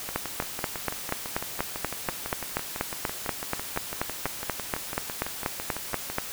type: two click trains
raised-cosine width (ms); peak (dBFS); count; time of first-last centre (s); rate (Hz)
0.5; -17 / -10; 37 / 26; 0.09-6.1 / 0.16-6.184; 5.99 / 4.15
effects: white hiss -37 dBFS RMS until 6.32 s